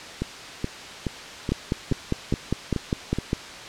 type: two click trains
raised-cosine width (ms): 3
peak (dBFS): -12 / -9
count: 8 / 10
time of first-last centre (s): 0.22-3.186 / 1.52-3.331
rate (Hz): 2.36 / 4.97
effects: white hiss -38 dBFS RMS until 3.68 s + low-pass 5000 Hz 12 dB/octave